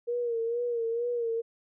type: tone with vibrato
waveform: sine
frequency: 469.8 Hz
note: A#4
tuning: 13 cents sharp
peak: -27 dBFS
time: 0.07-1.42 s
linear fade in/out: 20 ms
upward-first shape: sine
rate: 2.2 Hz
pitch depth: 56 cents each way
effects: none